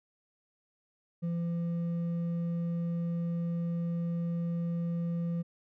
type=tone with hard clipping; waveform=sine; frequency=170 Hz; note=F3; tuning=46 cents flat; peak=-31 dBFS; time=1.22-5.43 s; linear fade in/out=20 ms; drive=4 dB; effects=none